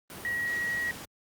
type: tone in noise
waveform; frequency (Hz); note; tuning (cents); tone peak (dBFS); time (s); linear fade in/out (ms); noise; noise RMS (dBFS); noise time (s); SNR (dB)
sine; 1908; A#6; +40; -28; 0.25-0.91; 0; pink; -42; 0.1-1.05; +11
effects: high-pass 80 Hz 12 dB/octave + Opus 32 kbps